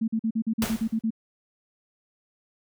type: tone bursts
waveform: sine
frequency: 223.3 Hz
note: A3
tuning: 26 cents sharp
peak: -22 dBFS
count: 10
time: 0.01-1.106 s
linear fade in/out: 10 ms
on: 70 ms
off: 44 ms
type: noise with exponential decay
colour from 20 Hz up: pink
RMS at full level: -26 dBFS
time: 0.62-1.01 s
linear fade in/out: 1 ms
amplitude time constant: 84 ms
effects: none

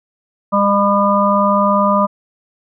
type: harmonic tone with a mistuned harmonic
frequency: 201.9 Hz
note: G#3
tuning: 49 cents flat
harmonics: 1 / 3 / 5 / 6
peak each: -16 / -16 / -16 / -16 dBFS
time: 0.52-2.07 s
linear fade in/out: 20 ms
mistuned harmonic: 5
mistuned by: -23 cents
effects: none

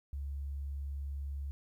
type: tone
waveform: sine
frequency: 70 Hz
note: C#2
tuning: 18 cents sharp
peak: -36 dBFS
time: 0.13-1.51 s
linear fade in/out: 0 ms
effects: 12-bit

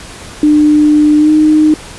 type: tone with pitch glide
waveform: sine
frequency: 300 to 307.4 Hz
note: D4 to D#4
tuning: +37 to -21 cents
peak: -4 dBFS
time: 0.43-1.74 s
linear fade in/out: 2 ms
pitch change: +42 cents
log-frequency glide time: 1.18-1.3 s
effects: pink hiss -30 dBFS RMS until 1.98 s + resampled to 24000 Hz

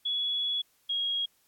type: tone pair in turn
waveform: sine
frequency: 3380 / 3286 Hz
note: G#7 / G#7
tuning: +30 / -19 cents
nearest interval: unison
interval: 49 cents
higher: first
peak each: -27 / -27 dBFS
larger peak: neither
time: 0.05-0.62 / 0.89-1.26 s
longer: first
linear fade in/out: 10 ms
effects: white hiss -68 dBFS RMS until 1.47 s + AAC 64 kbps

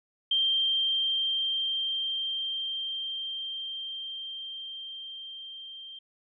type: tone with level ramp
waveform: sine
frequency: 3163 Hz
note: G7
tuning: 15 cents sharp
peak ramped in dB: -22 to -41 dBFS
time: 0.31-5.99 s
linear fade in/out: 5 ms
effects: none

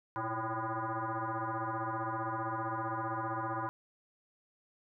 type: tone with frequency modulation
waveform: sine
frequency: 103.83 Hz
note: G#2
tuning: in tune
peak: -33 dBFS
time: 0.16-3.69 s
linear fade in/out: 0 ms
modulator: 223 Hz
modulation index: 5.7
effects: none

